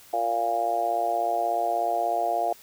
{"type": "harmonic tone", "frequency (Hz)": 116.54, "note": "A#2", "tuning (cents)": 0, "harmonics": [3, 4, 5, 6, 7], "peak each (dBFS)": [-36, -34, -32, -24, -31], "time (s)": [0.13, 2.53], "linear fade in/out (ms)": 5, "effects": ["white hiss -51 dBFS RMS until 2.62 s"]}